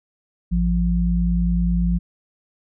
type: tone pair together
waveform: sine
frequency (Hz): 55 / 174.61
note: A1 / F3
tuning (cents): 0 / 0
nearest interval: octave + minor sixth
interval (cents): 2000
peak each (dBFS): -19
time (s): 0.51-1.99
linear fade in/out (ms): 20
effects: none